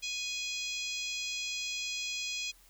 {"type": "harmonic tone with a mistuned harmonic", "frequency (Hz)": 831, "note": "G#5", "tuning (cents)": 1, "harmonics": [3, 4, 5, 6, 7, 8, 9], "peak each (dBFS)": [-38, -40, -42, -44, -45, -46, -47], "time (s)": [0.02, 2.52], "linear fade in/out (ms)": 20, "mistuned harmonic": 7, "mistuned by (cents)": 22, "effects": ["added 41 Hz sine -62 dBFS peak until 2.69 s", "white hiss -62 dBFS RMS until 2.69 s"]}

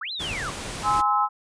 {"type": "linear two-way sweep", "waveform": "sine", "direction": "up then down", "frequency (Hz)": [1055, 4186, 1055], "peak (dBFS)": -29, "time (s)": [0.01, 0.5], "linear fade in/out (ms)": 5, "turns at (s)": 0.12}
{"type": "noise", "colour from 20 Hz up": "pink", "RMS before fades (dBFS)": -33, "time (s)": [0.19, 1.02], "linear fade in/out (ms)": 20}
{"type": "chord", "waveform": "sine", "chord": "Ab augmented", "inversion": "none", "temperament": "just", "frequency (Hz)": [830.6, 1038.3, 1297.8], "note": ["Ab5", "C6", "E6"], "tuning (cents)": [0, -14, -27], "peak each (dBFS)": [-23, -24, -22], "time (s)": [0.83, 1.29], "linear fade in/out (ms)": 50}
{"effects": ["resampled to 22050 Hz"]}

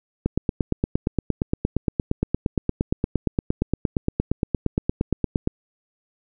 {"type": "click train", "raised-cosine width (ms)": 3, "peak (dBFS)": -7, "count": 46, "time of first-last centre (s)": [0.26, 5.474], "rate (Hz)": 8.63, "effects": []}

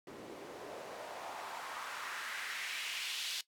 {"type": "noise with band-pass filter sweep", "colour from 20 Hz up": "white", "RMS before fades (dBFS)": -43, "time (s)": [0.07, 3.41], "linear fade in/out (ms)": 2, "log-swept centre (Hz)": [310, 3700], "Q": 1.9, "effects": ["noise-tail reverb RT60 0.1 s tail -17 dB re dry"]}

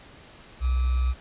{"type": "tone with sample-and-hold", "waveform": "sine", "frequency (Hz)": 63, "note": "B1", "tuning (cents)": 35, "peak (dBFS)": -20, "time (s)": [0.6, 1.15], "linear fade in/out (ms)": 50, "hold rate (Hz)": 1225, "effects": ["pink hiss -49 dBFS RMS until 1.2 s", "resampled to 8000 Hz"]}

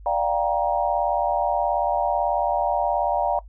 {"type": "chord", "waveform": "sine", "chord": "G minor seventh", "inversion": "second", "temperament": "just", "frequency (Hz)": [588, 705.6, 784, 940.8], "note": ["D5", "F5", "G5", "Bb5"], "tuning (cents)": [2, 18, 0, 16], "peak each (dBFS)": -25, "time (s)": [0.06, 3.39], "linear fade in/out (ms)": 2, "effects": ["noise-tail reverb RT60 0.1 s tail -18 dB re dry", "added 50 Hz sine -40 dBFS peak until 3.48 s"]}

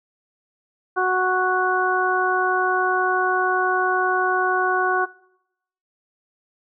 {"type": "harmonic tone", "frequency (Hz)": 369.5, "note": "F#4", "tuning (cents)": -2, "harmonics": [1, 2, 3, 4], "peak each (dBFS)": [-23, -23, -23, -23], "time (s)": [0.96, 5.06], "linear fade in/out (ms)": 20, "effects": ["noise-tail reverb RT60 0.8 s tail -21 dB re dry"]}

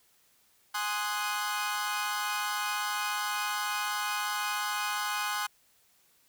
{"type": "chord", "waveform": "sawtooth", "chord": "Ab dominant seventh", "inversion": "none", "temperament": "equal", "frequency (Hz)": [830.6, 1046.5, 1244.5, 1480], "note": ["Ab5", "C6", "Eb6", "Gb6"], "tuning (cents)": [0, 0, 0, 0], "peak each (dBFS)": -32, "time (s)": [0.74, 5.47], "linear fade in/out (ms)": 10, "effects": ["white hiss -66 dBFS RMS until 6.28 s"]}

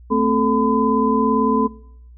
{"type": "tone cluster", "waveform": "sine", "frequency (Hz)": [222.2, 260.1, 436.9, 1011], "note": ["A3", "C4", "A4", "B5"], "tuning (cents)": [17, -10, -12, 40], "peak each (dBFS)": -20, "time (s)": [0.1, 1.68], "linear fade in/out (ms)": 20, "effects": ["noise-tail reverb RT60 0.8 s tail -23 dB re dry", "added 60 Hz sine -40 dBFS peak until 2.17 s"]}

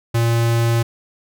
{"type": "tone", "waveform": "square", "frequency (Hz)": 116.3, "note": "A#2", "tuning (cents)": -4, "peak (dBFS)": -15, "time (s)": [0.14, 0.83], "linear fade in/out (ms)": 10, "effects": []}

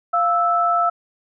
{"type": "tone pair together", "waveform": "sine", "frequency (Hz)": [695.1, 1316], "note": ["F5", "E6"], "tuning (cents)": [-8, -3], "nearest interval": "major seventh", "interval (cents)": 1105, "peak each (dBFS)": [-19, -17], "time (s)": [0.13, 0.9], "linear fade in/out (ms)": 10, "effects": []}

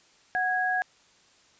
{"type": "tone pair together", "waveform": "sine", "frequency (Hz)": [737.6, 1653], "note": ["F#5", "G#6"], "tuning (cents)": [-6, -9], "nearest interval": "octave + major second", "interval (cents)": 1397, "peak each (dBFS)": [-27, -26], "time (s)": [0.35, 0.82], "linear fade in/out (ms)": 0, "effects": ["white hiss -60 dBFS RMS until 1.59 s", "resampled to 16000 Hz"]}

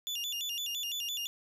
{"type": "tone with vibrato", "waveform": "35% pulse", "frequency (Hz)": 3136, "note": "G7", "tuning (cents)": 0, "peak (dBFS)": -32, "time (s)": [0.07, 1.27], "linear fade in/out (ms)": 0, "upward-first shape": "square", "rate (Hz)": 5.9, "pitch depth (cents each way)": 180, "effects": []}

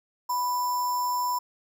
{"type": "tone with sample-and-hold", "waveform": "sine", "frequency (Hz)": 987.8, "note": "B5", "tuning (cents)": 0, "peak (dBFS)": -24, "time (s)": [0.29, 1.39], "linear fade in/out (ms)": 10, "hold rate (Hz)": 6300, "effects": []}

